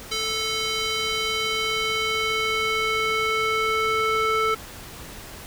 square tone with band-pass filter sweep, 440 Hz, A4, in tune, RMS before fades -24 dBFS, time 0.11-4.55 s, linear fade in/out 10 ms, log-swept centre 4200 to 1500 Hz, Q 1.4, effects pink hiss -40 dBFS RMS until 5.46 s

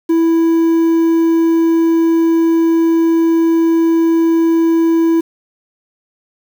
triangle tone with quantisation, 329.9 Hz, E4, 1 cent sharp, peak -7 dBFS, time 0.09-5.21 s, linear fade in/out 10 ms, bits 6, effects none

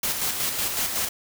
white noise with tremolo, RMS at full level -25 dBFS, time 0.03-1.09 s, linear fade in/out 5 ms, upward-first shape square, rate 5.4 Hz, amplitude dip 40%, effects none

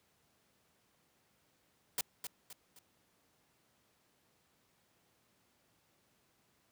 white noise with echo, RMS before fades -34 dBFS, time 1.98-2.01 s, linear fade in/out 2 ms, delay 260 ms, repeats 3, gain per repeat -8 dB, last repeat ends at 2.79 s, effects pink hiss -73 dBFS RMS until 6.71 s + high-pass 100 Hz 12 dB/octave

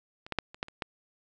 clicks, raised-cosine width 0.3 ms, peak -29 / -16 / -10 / -30 / -15 / -30 / -16 dBFS, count 7, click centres 0.265 / 0.323 / 0.387 / 0.545 / 0.629 / 0.684 / 0.822 s, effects resampled to 16000 Hz + 8-bit

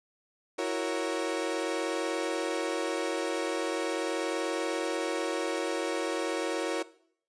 35% pulse chord, F# dominant seventh, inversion third, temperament equal, 329.6 / 370 / 466.2 / 554.4 Hz, E4 / F#4 / A#4 / C#5, 0 / 0 / 0 / 0 cents, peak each -33 dBFS, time 0.58-6.83 s, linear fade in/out 10 ms, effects noise-tail reverb RT60 0.6 s tail -18 dB re dry + resampled to 22050 Hz

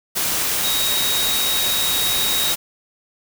sine tone in noise, 3784 Hz, A#7, 25 cents sharp, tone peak -21 dBFS, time 0.63-2.54 s, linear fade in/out 20 ms, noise white, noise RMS -21 dBFS, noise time 0.15-2.56 s, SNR -3 dB, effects none

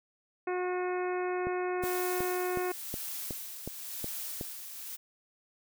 harmonic tone, 362.5 Hz, F#4, 35 cents flat, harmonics 1 / 2 / 3 / 4 / 5 / 6 / 7, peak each -31 / -37 / -41 / -43 / -45 / -47 / -48 dBFS, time 0.47-2.72 s, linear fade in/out 5 ms
click train, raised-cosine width 2 ms, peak -23 dBFS, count 9, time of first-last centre 1.47-4.411 s, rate 2.72 Hz
blue noise with tremolo, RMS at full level -38 dBFS, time 1.82-4.97 s, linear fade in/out 20 ms, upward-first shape sine, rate 0.96 Hz, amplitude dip 50%
effects none

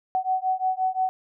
sine beating tone pair, 747 / 752.7 Hz, F#5 / F#5, +16 / +29 cents, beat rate 5.7 Hz, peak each -25 dBFS, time 0.15-1.09 s, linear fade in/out 0 ms, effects none

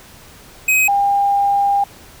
square / sine tone pair in turn, 2528 / 802.3 Hz, D#7 / G5, +27 / +40 cents, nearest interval octave + minor sixth, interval 1987 cents, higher first, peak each -12 dBFS, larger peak neither, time 0.68-0.88 / 0.88-1.84 s, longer second, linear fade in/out 5 ms, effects pink hiss -42 dBFS RMS until 2.2 s

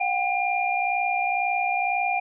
sine tone cluster, 723 / 785 / 2399 Hz, F#5 / G5 / D7, -40 / +2 / +36 cents, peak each -26 dBFS, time 0-2.2 s, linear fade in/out 10 ms, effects none

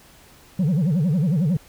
sine tone with vibrato, 164.81 Hz, E3, in tune, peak -14 dBFS, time 0.59-1.57 s, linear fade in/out 5 ms, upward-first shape sine, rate 11 Hz, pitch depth 270 cents each way, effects tanh soft clip ceiling -16 dBFS + pink hiss -50 dBFS RMS until 1.68 s

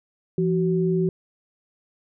sine tone pair together, 169.83 / 375.8 Hz, F3 / F#4, -48 / +27 cents, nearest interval octave + major second, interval 1375 cents, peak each -21 / -22 dBFS, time 0.38-1.09 s, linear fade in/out 2 ms, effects none

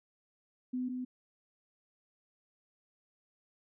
sine tone pair in turn, 252.3 / 252.3 Hz, B3 / B3, +37 / +37 cents, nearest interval unison, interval 0 cents, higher neither, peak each -32 / -35 dBFS, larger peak first, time 0.73-0.89 / 0.89-1.05 s, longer neither, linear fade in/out 10 ms, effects none

